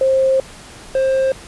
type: tone pair in turn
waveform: sine / triangle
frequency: 530 / 530 Hz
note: C5 / C5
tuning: +22 / +22 cents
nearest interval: unison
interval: 0 cents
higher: neither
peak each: -11 dBFS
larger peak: neither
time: 0.01-0.4 / 0.95-1.32 s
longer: first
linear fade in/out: 2 ms
effects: pink hiss -38 dBFS RMS until 1.47 s + resampled to 24000 Hz